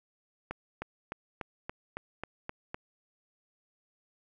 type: accelerating click train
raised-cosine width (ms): 0.5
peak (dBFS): -21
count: 9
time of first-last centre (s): 0.51-2.745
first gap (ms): 310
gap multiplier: 0.97
effects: none